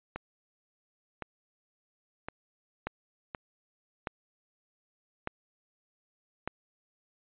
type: two click trains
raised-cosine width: 0.5 ms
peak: -21 / -17 dBFS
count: 4 / 4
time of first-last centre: 0.16-3.348 / 2.87-6.476 s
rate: 0.941 / 0.832 Hz
effects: resampled to 8000 Hz